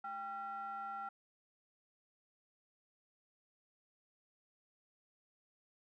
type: ring-modulated tone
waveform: triangle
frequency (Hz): 287.9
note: D4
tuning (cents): -34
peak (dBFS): -36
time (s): 0.04-1.09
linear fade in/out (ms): 5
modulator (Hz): 1080
effects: none